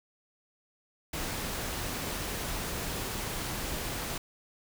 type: noise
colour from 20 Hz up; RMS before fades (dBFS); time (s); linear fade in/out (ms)
pink; -35; 1.13-4.18; 5
effects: none